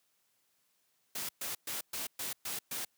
white noise bursts, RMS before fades -38 dBFS, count 7, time 1.15-2.85 s, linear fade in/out 5 ms, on 140 ms, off 120 ms, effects white hiss -75 dBFS RMS until 2.97 s + high-pass 100 Hz 12 dB/octave

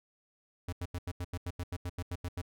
square tone bursts, 88.3 Hz, F2, 20 cents sharp, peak -35 dBFS, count 14, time 0.68-2.416 s, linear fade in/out 5 ms, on 46 ms, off 84 ms, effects none

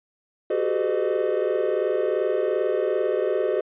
triangle tone cluster, 369.3 / 392 / 429.8 / 508 / 611 Hz, F#4 / G4 / A4 / B4 / D#5, -3 / 0 / -41 / +49 / -32 cents, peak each -25 dBFS, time 0.5-3.61 s, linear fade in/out 5 ms, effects tanh soft clip ceiling -10 dBFS + resampled to 8000 Hz

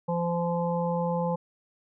harmonic tone, 171.8 Hz, F3, 28 cents flat, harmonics 1 / 3 / 5 / 6, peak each -28 / -29 / -32 / -38 dBFS, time 0.08-1.36 s, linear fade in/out 10 ms, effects none

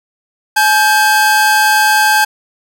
45% pulse tone pair together, 854 / 1578 Hz, G#5 / G6, +48 / +11 cents, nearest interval major seventh, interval 1063 cents, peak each -11 dBFS, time 0.56-2.25 s, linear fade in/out 10 ms, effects none

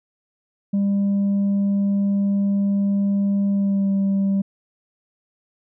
sine tone with pitch glide, 199.5 to 196.07 Hz, G3 to G3, +31 to +1 cents, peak -14 dBFS, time 0.73-4.42 s, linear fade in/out 10 ms, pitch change -30 cents, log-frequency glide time 3.5-3.9 s, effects tanh soft clip ceiling -16 dBFS

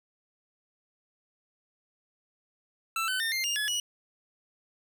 25% pulse tone with pitch steps, 1331 / 1517 / 1816 / 2103 / 2822 / 1703 / 2926 Hz, E6 / F#6 / A#6 / C7 / F7 / G#6 / F#7, +16 / +43 / -46 / +8 / +17 / +43 / -20 cents, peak -24 dBFS, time 2.96-3.8 s, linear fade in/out 2 ms, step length 120 ms, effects none

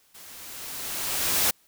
white noise with level ramp, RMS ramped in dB -47 to -21 dBFS, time 0.14-1.51 s, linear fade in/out 10 ms, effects white hiss -62 dBFS RMS until 1.67 s

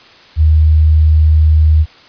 sine tone, 77.78 Hz, D#2, in tune, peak -5 dBFS, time 0.36-1.86 s, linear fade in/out 50 ms, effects white hiss -41 dBFS RMS until 2.08 s + resampled to 11025 Hz

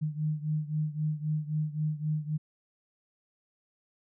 sine beating tone pair, 152 / 155.8 Hz, D#3 / D#3, -40 / +3 cents, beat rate 3.8 Hz, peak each -30 / -33 dBFS, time 0.01-2.38 s, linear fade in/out 20 ms, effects none

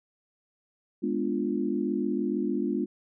sine chord, G# diminished seventh, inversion none, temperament equal, 207.7 / 246.9 / 293.7 / 349.2 Hz, G#3 / B3 / D4 / F4, 0 / 0 / 0 / 0 cents, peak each -31 dBFS, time 1.02-2.86 s, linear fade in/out 20 ms, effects none

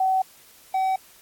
sine / triangle tone pair in turn, 758 / 760.7 Hz, F#5 / F#5, +42 / +48 cents, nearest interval unison, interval 6 cents, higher second, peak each -18 dBFS, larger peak neither, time 0-0.22 / 0.74-0.96 s, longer neither, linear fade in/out 5 ms, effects white hiss -52 dBFS RMS until 1.21 s + AAC 64 kbps

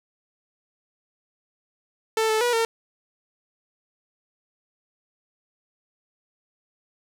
sawtooth tone with pitch steps, 443.1 / 436.9 / 484.6 / 455.3 Hz, A4 / A4 / B4 / A#4, +12 / -12 / -33 / -41 cents, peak -16 dBFS, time 2.17-2.65 s, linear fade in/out 2 ms, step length 120 ms, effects low-pass 11000 Hz 12 dB/octave + 8-bit

